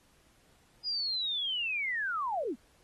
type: linear sweep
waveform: sine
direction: down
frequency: 4980 to 197.6 Hz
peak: -30 dBFS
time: 0.83-2.56 s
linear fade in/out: 50 ms
effects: pink hiss -66 dBFS RMS until 2.83 s + AAC 32 kbps